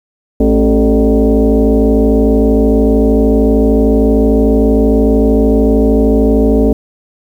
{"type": "tone with frequency modulation", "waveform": "sine", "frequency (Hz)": 109.1, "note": "A2", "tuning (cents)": -14, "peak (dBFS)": -6, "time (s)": [0.4, 6.73], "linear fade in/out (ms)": 5, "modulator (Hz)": 165, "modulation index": 2.5, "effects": ["7-bit"]}